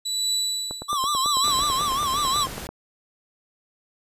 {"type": "tone with tremolo", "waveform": "30% pulse", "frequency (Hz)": 3951, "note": "B7", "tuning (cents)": 0, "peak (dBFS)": -18, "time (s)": [0.05, 2.44], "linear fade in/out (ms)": 10, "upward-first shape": "triangle", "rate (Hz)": 0.9, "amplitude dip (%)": 95}
{"type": "click train", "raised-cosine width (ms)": 1, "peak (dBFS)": -19, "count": 19, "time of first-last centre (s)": [0.71, 2.69], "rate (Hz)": 9.09}
{"type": "tone with vibrato", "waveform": "square", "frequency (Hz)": 1118, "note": "C#6", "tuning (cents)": 14, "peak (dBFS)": -23, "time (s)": [0.88, 2.47], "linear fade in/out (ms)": 20, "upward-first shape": "sine", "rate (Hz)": 5.5, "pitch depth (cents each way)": 120}
{"type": "noise", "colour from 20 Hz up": "pink", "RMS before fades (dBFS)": -35, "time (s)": [1.44, 2.67], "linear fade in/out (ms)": 0}
{"effects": ["resampled to 32000 Hz"]}